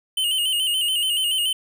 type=tone with vibrato; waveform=square; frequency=2960 Hz; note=F#7; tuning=in tune; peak=-20 dBFS; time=0.17-1.53 s; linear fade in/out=5 ms; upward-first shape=square; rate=7 Hz; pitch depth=60 cents each way; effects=none